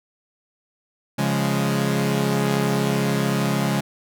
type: chord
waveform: sawtooth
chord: Db major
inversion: none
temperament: equal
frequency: 138.59 / 174.61 / 207.7 Hz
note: Db3 / F3 / Ab3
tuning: 0 / 0 / 0 cents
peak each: -19 / -22 / -19 dBFS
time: 1.18-3.81 s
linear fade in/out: 10 ms
effects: none